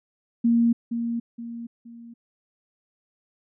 sine tone with echo, 233.6 Hz, A#3, 4 cents sharp, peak -16 dBFS, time 0.44-0.73 s, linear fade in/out 10 ms, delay 470 ms, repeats 3, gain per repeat -8 dB, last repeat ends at 2.14 s, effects none

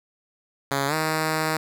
5% pulse tone with pitch glide, 138.59 to 157.37 Hz, C#3 to D#3, 0 to +20 cents, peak -11 dBFS, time 0.71-1.57 s, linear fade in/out 2 ms, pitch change +220 cents, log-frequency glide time 0.87-0.94 s, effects none

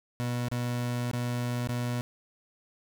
30% pulse tone with dropouts, 121.8 Hz, B2, 24 cents flat, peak -26 dBFS, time 0.2-2.01 s, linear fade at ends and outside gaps 0 ms, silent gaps 0.485-0.515 / 1.113-1.133 / 1.673-1.689 s, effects none

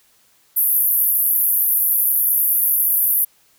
pink band-pass noise, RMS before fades -17 dBFS, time 0.56-3.25 s, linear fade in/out 10 ms, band 11000 to 15000 Hz, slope 96 dB/octave, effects white hiss -57 dBFS RMS until 3.58 s

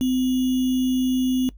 sine tone with sample-and-hold, 256.5 Hz, C4, 34 cents flat, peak -18 dBFS, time 0.01-1.49 s, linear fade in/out 0 ms, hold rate 3150 Hz, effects noise-tail reverb RT60 0.1 s tail -19 dB re dry + added 50 Hz sine -41 dBFS peak until 1.57 s

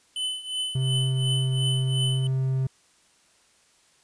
square tone with tremolo, 3021 Hz, F#7, 35 cents sharp, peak -25 dBFS, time 0.16-2.27 s, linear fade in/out 2 ms, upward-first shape triangle, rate 2.8 Hz, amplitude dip 85%
triangle tone with pitch glide, 130.81 to 131.87 Hz, C3 to C3, 0 to +14 cents, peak -20 dBFS, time 0.75-2.67 s, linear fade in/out 5 ms, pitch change +14 cents, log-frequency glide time 2.13-2.32 s
effects white hiss -61 dBFS RMS until 4.03 s + resampled to 22050 Hz

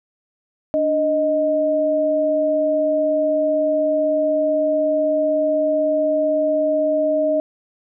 sine tone pair together, 293.7 / 622.3 Hz, D4 / D#5, 0 / 0 cents, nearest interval octave + minor second, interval 1300 cents, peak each -23 / -16 dBFS, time 0.74-7.4 s, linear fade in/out 0 ms, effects none

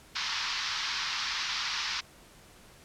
white band-pass noise, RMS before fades -33 dBFS, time 0.15-2.01 s, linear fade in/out 10 ms, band 910 to 5500 Hz, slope 48 dB/octave, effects pink hiss -55 dBFS RMS until 2.84 s + low-pass 12000 Hz 12 dB/octave

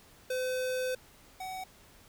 square tone pair in turn, 510 / 752.1 Hz, C5 / F#5, -44 / +28 cents, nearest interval perfect fifth, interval 672 cents, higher second, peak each -31 / -38 dBFS, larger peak first, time 0.3-0.95 / 1.4-1.64 s, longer first, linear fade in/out 5 ms, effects pink hiss -58 dBFS RMS until 2.08 s

